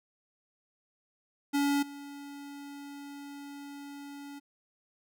square tone with level steps, 283.8 Hz, C#4, 41 cents sharp, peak -26 / -43 dBFS, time 1.53-4.4 s, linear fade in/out 20 ms, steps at 1.82 s, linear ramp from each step 10 ms, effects none

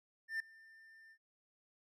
triangle tone with ADSR envelope, 1793 Hz, A6, 32 cents sharp, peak -32 dBFS, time 0.28-1.18 s, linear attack 120 ms, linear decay 3 ms, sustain -24 dB, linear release 67 ms, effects none

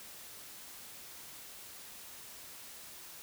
silence, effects white hiss -50 dBFS RMS until 3.22 s

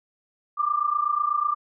sine tone pair together, 1174 / 1202.1 Hz, D6 / D6, -1 / +40 cents, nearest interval unison, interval 41 cents, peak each -24 dBFS, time 0.57-1.55 s, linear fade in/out 20 ms, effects none

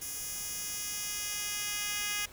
10% pulse tone with high-pass filter sweep, 413.8 Hz, G#4, 6 cents flat, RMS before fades -36 dBFS, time 0.01-2.26 s, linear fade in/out 10 ms, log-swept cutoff 7700 to 2700 Hz, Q 0.8, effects pink hiss -53 dBFS RMS until 2.32 s

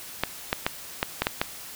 clicks, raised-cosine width 0.3 ms, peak -6 dBFS, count 7, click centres 0.236 / 0.529 / 0.665 / 1.029 / 1.22 / 1.269 / 1.415 s, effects white hiss -41 dBFS RMS until 1.75 s

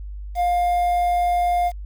triangle tone with quantisation, 706 Hz, F5, 19 cents sharp, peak -15 dBFS, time 0.35-1.72 s, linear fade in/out 50 ms, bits 7, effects added 50 Hz sine -30 dBFS peak until 1.85 s

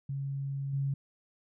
sine tone with level steps, 138.1 Hz, C#3, 6 cents flat, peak -32 / -28 dBFS, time 0.09-0.94 s, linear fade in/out 5 ms, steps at 0.73 s, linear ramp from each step 5 ms, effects none

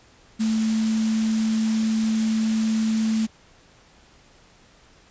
sine tone in noise, 220.6 Hz, A3, 5 cents sharp, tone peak -19 dBFS, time 0.39-3.27 s, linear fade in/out 20 ms, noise white, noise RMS -34 dBFS, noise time 0.39-3.27 s, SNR +12 dB, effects pink hiss -54 dBFS RMS until 5.1 s + resampled to 16000 Hz

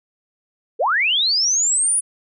sine linear sweep, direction up, 384.7 to 9956 Hz, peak -15 dBFS, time 0.79-2.01 s, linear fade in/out 20 ms, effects none

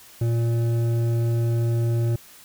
sine tone with hard clipping, 116.54 Hz, A#2, in tune, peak -21 dBFS, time 0.21-2.16 s, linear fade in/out 5 ms, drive 9 dB, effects white hiss -48 dBFS RMS until 2.44 s

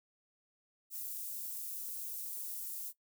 white high-pass noise, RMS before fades -42 dBFS, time 0.9-2.93 s, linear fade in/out 50 ms, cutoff 11000 Hz, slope 12 dB/octave, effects noise-tail reverb RT60 0.1 s tail -17 dB re dry

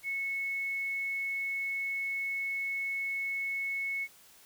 sine tone, 2200 Hz, C#7, 14 cents flat, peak -31 dBFS, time 0.03-4.08 s, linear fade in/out 50 ms, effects white hiss -58 dBFS RMS until 4.45 s

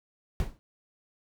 brown noise with exponential decay, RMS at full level -24 dBFS, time 0.4-0.59 s, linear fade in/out 0 ms, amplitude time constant 41 ms, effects none

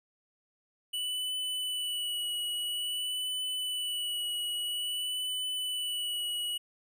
square tone with vibrato, 2960 Hz, F#7, in tune, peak -32 dBFS, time 0.93-6.58 s, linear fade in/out 10 ms, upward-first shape sine, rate 0.5 Hz, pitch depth 24 cents each way, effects none

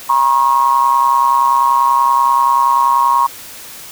triangle ring-modulated tone, 65.2 Hz, C2, 5 cents flat, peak -4 dBFS, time 0.09-3.27 s, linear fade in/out 10 ms, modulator 1020 Hz, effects white hiss -33 dBFS RMS until 3.91 s

